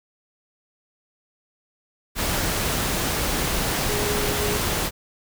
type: tone in noise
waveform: sine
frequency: 415.3 Hz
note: G#4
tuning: in tune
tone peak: -27 dBFS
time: 3.87-4.6 s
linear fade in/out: 50 ms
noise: pink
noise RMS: -24 dBFS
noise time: 2.15-4.91 s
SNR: -6 dB
effects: none